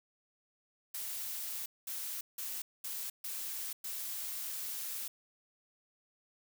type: noise bursts at uneven times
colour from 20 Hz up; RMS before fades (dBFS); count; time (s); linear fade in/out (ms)
blue; -40; 6; 0.94-1.66 / 1.87-2.21 / 2.38-2.62 / 2.84-3.1 / 3.24-3.73 / 3.84-5.08; 5
effects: none